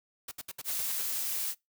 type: noise bursts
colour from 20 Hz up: white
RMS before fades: -40 dBFS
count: 8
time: 0.28-1.021 s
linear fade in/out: 5 ms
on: 34 ms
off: 67 ms
type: noise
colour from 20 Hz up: blue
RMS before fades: -33 dBFS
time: 0.64-1.55 s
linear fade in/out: 50 ms
effects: noise-tail reverb RT60 0.2 s tail -25 dB re dry